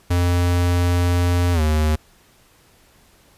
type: tone with pitch glide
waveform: square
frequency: 88.1 to 77.14 Hz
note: F2 to D#2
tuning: +16 to -14 cents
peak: -16 dBFS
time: 0.1-1.96 s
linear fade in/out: 10 ms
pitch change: -230 cents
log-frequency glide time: 1.53-1.61 s
effects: pink hiss -54 dBFS RMS until 3.37 s + resampled to 32000 Hz